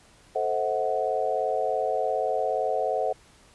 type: chord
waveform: sine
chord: F# half-diminished seventh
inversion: first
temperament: equal with one note detuned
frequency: 440 / 523.3 / 642.7 / 740 Hz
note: A4 / C5 / E5 / F#5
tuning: 0 / 0 / -44 / 0 cents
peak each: -30 / -29 / -29 / -28 dBFS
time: 0.35-3.13 s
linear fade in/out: 10 ms
effects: pink hiss -56 dBFS RMS until 3.54 s + resampled to 24000 Hz